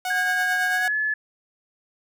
sawtooth tone with tremolo, 736 Hz, F#5, 9 cents flat, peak -20 dBFS, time 0.05-0.88 s, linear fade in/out 2 ms, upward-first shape triangle, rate 9 Hz, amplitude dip 50%
sine tone with pitch glide, 1629 to 1719.9 Hz, G#6 to A6, -34 to -40 cents, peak -21 dBFS, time 0.1-1.14 s, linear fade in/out 5 ms, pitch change +94 cents, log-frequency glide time 0.71-0.96 s
effects none

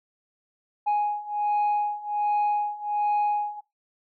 sine beating tone pair, 830.6 / 831.9 Hz, G#5 / G#5, 0 / +3 cents, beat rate 1.3 Hz, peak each -25 / -23 dBFS, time 0.86-3.61 s, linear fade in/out 20 ms, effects noise-tail reverb RT60 0.2 s tail -20 dB re dry + tanh soft clip ceiling -19 dBFS

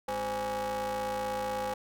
45% pulse ring-modulated tone, 155.56 Hz, D#3, in tune, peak -28 dBFS, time 0.08-1.74 s, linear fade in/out 5 ms, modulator 672 Hz, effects 11-bit

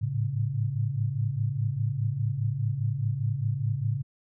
sine tone cluster, 105.6 / 110.5 / 138.3 Hz, G#2 / A2 / C#3, +29 / +8 / -4 cents, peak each -31 / -29 / -29 dBFS, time 0.01-4.03 s, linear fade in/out 20 ms, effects none

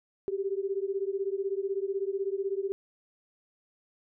sine beating tone pair, 385.2 / 401.2 Hz, G4 / G4, -30 / +40 cents, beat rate 16 Hz, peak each -31 / -32 dBFS, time 0.28-2.72 s, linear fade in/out 0 ms, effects none

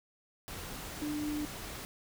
sine tone in noise, 298.6 Hz, D4, 29 cents sharp, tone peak -33 dBFS, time 1.02-1.45 s, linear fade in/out 0 ms, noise pink, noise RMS -43 dBFS, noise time 0.48-1.85 s, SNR +7 dB, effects none

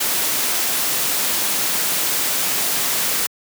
white noise, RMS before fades -20 dBFS, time 0-3.27 s, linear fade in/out 10 ms, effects high-pass 150 Hz 12 dB/octave

